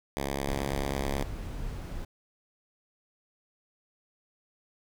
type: tone with vibrato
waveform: 5% pulse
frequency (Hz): 69.2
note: C#2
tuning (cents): -2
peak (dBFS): -19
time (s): 0.17-1.23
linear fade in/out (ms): 0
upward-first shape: sine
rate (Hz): 7.4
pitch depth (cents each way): 9
type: noise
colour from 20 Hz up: brown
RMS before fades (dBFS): -36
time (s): 0.48-2.05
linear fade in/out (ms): 5
effects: none